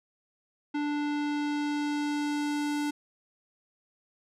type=tone with low-pass filter sweep; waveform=square; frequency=293.7 Hz; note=D4; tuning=in tune; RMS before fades=-30 dBFS; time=0.74-2.91 s; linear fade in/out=10 ms; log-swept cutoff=3000 to 11000 Hz; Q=0.74; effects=none